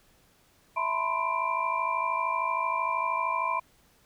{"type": "tone cluster", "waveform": "sine", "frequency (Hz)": [657, 907, 992, 1045, 2363], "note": ["E5", "A#5", "B5", "C6", "D7"], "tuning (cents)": [-6, -48, 7, -2, 10], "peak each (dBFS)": [-37, -37, -29, -30, -35], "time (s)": [0.76, 3.6], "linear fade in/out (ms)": 10, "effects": ["pink hiss -63 dBFS RMS until 4.05 s"]}